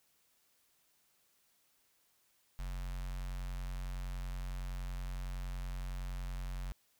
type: tone with notch filter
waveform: square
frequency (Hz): 45.37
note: F#1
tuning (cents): -33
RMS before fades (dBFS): -40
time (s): 2.59-6.72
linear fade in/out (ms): 0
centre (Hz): 360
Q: 0.56
effects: white hiss -73 dBFS RMS until 6.99 s